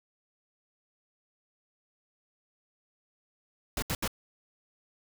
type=noise bursts; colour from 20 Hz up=pink; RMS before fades=-31 dBFS; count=3; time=3.77-4.077 s; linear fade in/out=2 ms; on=53 ms; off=74 ms; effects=none